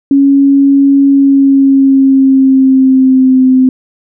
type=tone with pitch glide; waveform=sine; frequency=277.2 to 258.6 Hz; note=C#4 to C4; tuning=0 to -20 cents; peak=-3 dBFS; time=0.11-3.69 s; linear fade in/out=2 ms; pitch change=-120 cents; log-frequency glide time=1.08-3.45 s; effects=none